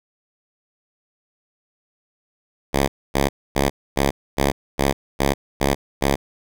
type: tone bursts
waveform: 5% pulse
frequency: 69.4 Hz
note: C#2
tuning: 3 cents sharp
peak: -5 dBFS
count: 9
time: 2.73-6.16 s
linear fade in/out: 20 ms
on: 150 ms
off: 260 ms
effects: none